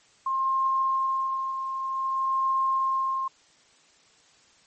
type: tone with tremolo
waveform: sine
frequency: 1063 Hz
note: C6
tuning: 27 cents sharp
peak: -21 dBFS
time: 0.26-3.28 s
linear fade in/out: 5 ms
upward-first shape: sine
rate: 0.53 Hz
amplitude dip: 55%
effects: white hiss -59 dBFS RMS until 4.66 s + MP3 32 kbps